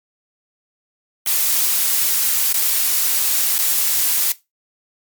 blue noise with dropouts, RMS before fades -17 dBFS, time 1.26-4.32 s, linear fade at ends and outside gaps 2 ms, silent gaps 2.528-2.541 / 3.582-3.588 s, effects noise-tail reverb RT60 0.2 s tail -17 dB re dry + MP3 96 kbps

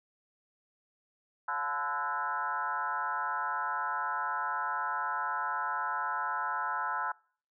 sine tone with frequency modulation, 1168 Hz, D6, 10 cents flat, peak -30 dBFS, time 1.48-7.12 s, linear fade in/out 5 ms, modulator 152 Hz, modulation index 2.4, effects noise-tail reverb RT60 0.5 s tail -26 dB re dry

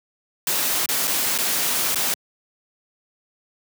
white noise with dropouts, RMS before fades -22 dBFS, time 0.47-2.14 s, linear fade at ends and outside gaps 1 ms, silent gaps 0.859-0.889 / 1.072-1.077 / 1.378-1.386 / 1.946-1.957 s, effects high-pass 150 Hz 12 dB/octave

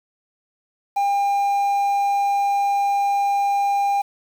triangle tone with quantisation, 802 Hz, G5, 39 cents sharp, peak -15 dBFS, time 0.96-4.02 s, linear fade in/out 10 ms, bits 7, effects none

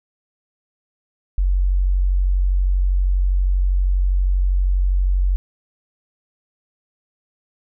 sine tone, 46.25 Hz, F#1, in tune, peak -14 dBFS, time 1.38-5.36 s, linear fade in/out 0 ms, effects none

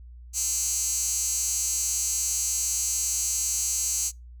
15% pulse tone with high-pass filter, 262.6 Hz, C4, 6 cents sharp, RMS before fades -27 dBFS, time 0.33-4.12 s, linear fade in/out 50 ms, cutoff 6900 Hz, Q 5.6, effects noise-tail reverb RT60 0.2 s tail -24 dB re dry + added 60 Hz sine -42 dBFS peak until 4.4 s

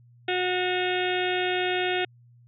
harmonic tone with a mistuned harmonic, 364.3 Hz, F#4, 27 cents flat, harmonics 1 / 2 / 4 / 5 / 6 / 7 / 8 / 9 / 10, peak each -27 / -30 / -33 / -34 / -35 / -35 / -36 / -37 / -37 dBFS, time 0.28-2.05 s, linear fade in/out 5 ms, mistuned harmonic 8, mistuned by -40 cents, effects added 120 Hz sine -52 dBFS peak until 2.47 s

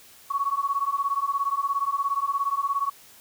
sine beating tone pair, 1108.7 / 1125.7 Hz, C#6 / C#6, 0 / +26 cents, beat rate 17 Hz, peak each -26 dBFS, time 0.3-2.9 s, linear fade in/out 10 ms, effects white hiss -51 dBFS RMS until 3.2 s

